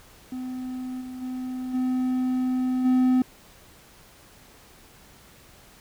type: tone with level steps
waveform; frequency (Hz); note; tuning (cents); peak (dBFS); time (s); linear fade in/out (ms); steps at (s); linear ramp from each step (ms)
triangle; 255; C4; -44; -28 / -32 / -27 / -20 / -15; 0.32-3.22; 2; 1 / 1.21 / 1.73 / 2.84; 20
effects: pink hiss -52 dBFS RMS until 5.8 s